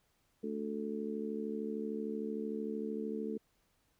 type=harmonic tone; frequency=73.2 Hz; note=D2; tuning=5 cents flat; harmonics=3 / 4 / 5 / 6; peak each=-39 / -43 / -45 / -40 dBFS; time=0.43-3.38 s; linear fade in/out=10 ms; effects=pink hiss -75 dBFS RMS until 3.99 s